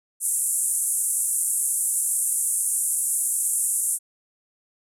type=band-pass noise; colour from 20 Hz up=pink; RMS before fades=-24 dBFS; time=0.2-3.99 s; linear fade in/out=50 ms; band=8200 to 11000 Hz; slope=48 dB/octave; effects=none